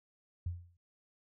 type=tone with exponential decay; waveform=sine; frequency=87.3 Hz; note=F2; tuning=in tune; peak=-31 dBFS; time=0.46-0.77 s; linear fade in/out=5 ms; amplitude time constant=67 ms; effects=none